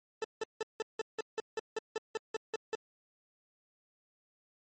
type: tone bursts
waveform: 40% pulse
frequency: 440.8 Hz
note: A4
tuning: 3 cents sharp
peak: -31 dBFS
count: 14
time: 0.22-2.752 s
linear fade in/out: 2 ms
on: 23 ms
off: 170 ms
effects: low-pass 9000 Hz 12 dB/octave + MP3 32 kbps